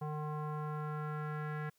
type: tone with low-pass filter sweep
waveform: square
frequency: 151.6 Hz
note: D#3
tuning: 45 cents flat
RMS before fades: -39 dBFS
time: 0.01-1.7 s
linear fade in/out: 10 ms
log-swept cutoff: 940 to 1700 Hz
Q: 3.3
effects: white hiss -75 dBFS RMS until 1.78 s